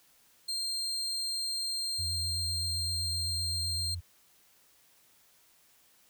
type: tone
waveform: 35% pulse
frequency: 4186 Hz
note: C8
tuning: in tune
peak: -30 dBFS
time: 0.48-3.95 s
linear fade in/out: 10 ms
type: tone with vibrato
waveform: sine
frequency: 87.31 Hz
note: F2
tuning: in tune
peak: -35 dBFS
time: 1.98-4.01 s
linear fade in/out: 20 ms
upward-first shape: triangle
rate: 7.8 Hz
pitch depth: 77 cents each way
effects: white hiss -64 dBFS RMS until 6.09 s